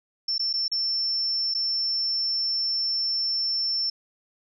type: tone with dropouts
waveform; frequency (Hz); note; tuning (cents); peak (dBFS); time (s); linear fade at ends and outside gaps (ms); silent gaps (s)
sine; 5380; E8; +34; -23; 0.28-3.9; 5; 0.381-0.394 / 0.53-0.537 / 0.681-0.716 / 1.54-1.547
effects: none